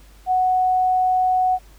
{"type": "tone", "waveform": "sine", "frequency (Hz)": 740, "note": "F#5", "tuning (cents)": 0, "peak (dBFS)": -15, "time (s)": [0.26, 1.59], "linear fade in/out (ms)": 50, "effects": ["added 50 Hz sine -45 dBFS peak until 1.78 s", "pink hiss -53 dBFS RMS until 1.78 s"]}